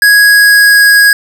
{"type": "tone with pitch glide", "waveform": "square", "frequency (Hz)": [1661.2, 1651.6], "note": ["G#6", "G#6"], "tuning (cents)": [0, -10], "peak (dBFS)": -3, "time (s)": [0.02, 1.13], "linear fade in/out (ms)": 2, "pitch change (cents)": -10, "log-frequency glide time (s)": [0.2, 0.91], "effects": []}